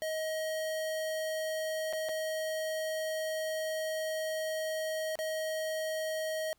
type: tone with dropouts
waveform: square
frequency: 631 Hz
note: D#5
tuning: 24 cents sharp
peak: -33 dBFS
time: 0.02-6.53 s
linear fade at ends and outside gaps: 0 ms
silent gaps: 1.927-1.933 / 2.087-2.092 / 5.155-5.189 s
effects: pink hiss -72 dBFS RMS until 6.58 s